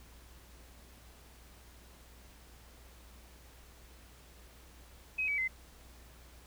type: tone with pitch steps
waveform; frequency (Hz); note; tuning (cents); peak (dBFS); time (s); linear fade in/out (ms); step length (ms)
sine; 2534 / 2284 / 2058; D#7 / D7 / C7; +31 / -49 / -29; -30; 5.18-5.48; 10; 100
effects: added 60 Hz sine -56 dBFS peak until 6.46 s + pink hiss -59 dBFS RMS until 6.46 s